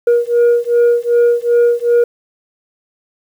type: beating tone pair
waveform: sine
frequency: 474.5 / 477.1 Hz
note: A#4 / A#4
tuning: +31 / +40 cents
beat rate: 2.6 Hz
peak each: -10 dBFS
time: 0.07-2.04 s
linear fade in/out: 5 ms
effects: tanh soft clip ceiling -6 dBFS + 7-bit